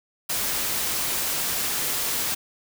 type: noise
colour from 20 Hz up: white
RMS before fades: -26 dBFS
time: 0.29-2.35 s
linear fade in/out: 10 ms
effects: none